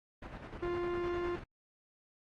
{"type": "noise with tremolo", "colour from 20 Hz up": "pink", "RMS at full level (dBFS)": -42, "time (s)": [0.22, 1.44], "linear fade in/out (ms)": 5, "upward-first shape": "square", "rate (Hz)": 9.8, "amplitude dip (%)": 45}
{"type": "tone", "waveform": "45% pulse", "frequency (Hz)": 350, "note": "F4", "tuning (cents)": 4, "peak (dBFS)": -33, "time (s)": [0.62, 1.36], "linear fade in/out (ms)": 10}
{"effects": ["low-pass 2000 Hz 12 dB/octave", "Opus 24 kbps"]}